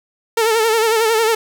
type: tone with vibrato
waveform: sawtooth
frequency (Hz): 447.4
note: A4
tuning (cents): +29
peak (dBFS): -9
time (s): 0.37-1.35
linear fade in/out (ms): 5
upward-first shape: sine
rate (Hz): 11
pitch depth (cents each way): 65
effects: none